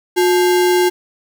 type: tone with sample-and-hold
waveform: sine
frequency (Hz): 360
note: F#4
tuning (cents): -47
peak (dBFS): -10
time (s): 0.16-0.9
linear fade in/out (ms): 20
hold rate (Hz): 1225
effects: none